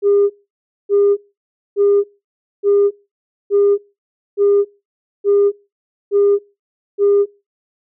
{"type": "tone bursts", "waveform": "sine", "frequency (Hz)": 404.2, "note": "G#4", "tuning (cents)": -47, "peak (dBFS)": -8, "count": 9, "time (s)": [0.02, 7.26], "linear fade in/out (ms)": 50, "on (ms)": 280, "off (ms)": 590, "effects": ["noise-tail reverb RT60 0.3 s tail -24 dB re dry", "tanh soft clip ceiling -6 dBFS"]}